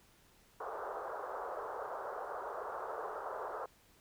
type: band-pass noise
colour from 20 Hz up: pink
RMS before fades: -42 dBFS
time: 0.6-3.66 s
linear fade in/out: 5 ms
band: 420 to 1400 Hz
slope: 48 dB/octave
effects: pink hiss -66 dBFS RMS until 4 s